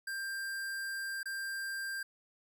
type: tone with dropouts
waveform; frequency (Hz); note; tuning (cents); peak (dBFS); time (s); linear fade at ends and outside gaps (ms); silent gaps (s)
square; 1587; G6; +21; -37; 0.07-2.03; 5; 1.231-1.256
effects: none